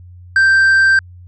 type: tone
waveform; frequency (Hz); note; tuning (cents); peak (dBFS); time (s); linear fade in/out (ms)
triangle; 1568; G6; 0; -6; 0.36-0.99; 2
effects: added 89 Hz sine -35 dBFS peak until 1.27 s + resampled to 22050 Hz